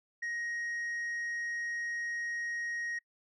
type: tone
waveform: sine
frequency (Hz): 1880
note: A#6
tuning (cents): +14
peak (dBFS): -31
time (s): 0.22-2.99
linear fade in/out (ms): 10
effects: noise-tail reverb RT60 0.1 s tail -24 dB re dry + tanh soft clip ceiling -33 dBFS